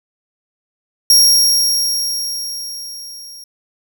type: tone with level ramp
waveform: sawtooth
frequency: 5588 Hz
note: F8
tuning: in tune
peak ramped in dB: -3 to -31 dBFS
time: 1.1-3.44 s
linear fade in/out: 2 ms
effects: none